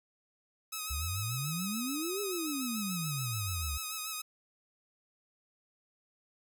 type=tone with vibrato; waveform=5% pulse; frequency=1272 Hz; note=D#6; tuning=38 cents sharp; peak=-25 dBFS; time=0.72-4.22 s; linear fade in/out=10 ms; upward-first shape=sine; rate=6.9 Hz; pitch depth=41 cents each way
type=exponential two-way sweep; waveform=sine; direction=up then down; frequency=67.8 to 415.3 to 67.8 Hz; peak=-34 dBFS; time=0.9-3.78 s; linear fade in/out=10 ms; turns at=2.21 s
effects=none